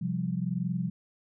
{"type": "chord", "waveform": "sine", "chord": "C suspended fourth", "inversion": "none", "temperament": "equal", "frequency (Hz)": [130.81, 174.61, 196], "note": ["C3", "F3", "G3"], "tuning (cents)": [0, 0, 0], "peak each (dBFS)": [-34, -30, -34], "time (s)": [0.01, 0.9], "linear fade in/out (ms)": 10, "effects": []}